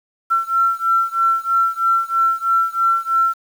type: beating tone pair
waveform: sine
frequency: 1349 / 1352.1 Hz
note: E6 / E6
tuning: +40 / +44 cents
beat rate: 3.1 Hz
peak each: -17 / -18 dBFS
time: 0.3-3.34 s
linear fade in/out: 20 ms
effects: 7-bit